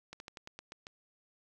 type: slowing click train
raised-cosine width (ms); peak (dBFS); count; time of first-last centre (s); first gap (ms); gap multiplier
0.2; -28; 8; 0.13-0.869; 71; 1.13
effects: none